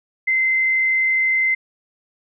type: tone with frequency modulation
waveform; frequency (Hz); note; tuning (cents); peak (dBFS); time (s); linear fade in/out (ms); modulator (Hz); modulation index
sine; 2069; C7; -20; -15; 0.27-1.55; 10; 32.2; 0.44
effects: none